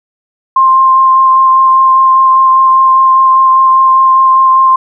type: tone with vibrato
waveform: sine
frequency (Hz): 1054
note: C6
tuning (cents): +12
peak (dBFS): -3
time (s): 0.56-4.76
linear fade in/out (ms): 5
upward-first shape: sine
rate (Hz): 5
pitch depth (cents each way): 10
effects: none